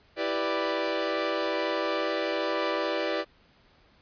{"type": "chord", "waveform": "sawtooth", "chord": "E minor seventh", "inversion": "none", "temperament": "equal", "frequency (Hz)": [329.6, 392, 493.9, 587.3], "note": ["E4", "G4", "B4", "D5"], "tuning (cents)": [0, 0, 0, 0], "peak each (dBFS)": [-29, -30, -29, -26], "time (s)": [0.16, 3.25], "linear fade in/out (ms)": 50, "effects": ["pink hiss -61 dBFS RMS until 4.01 s", "resampled to 11025 Hz"]}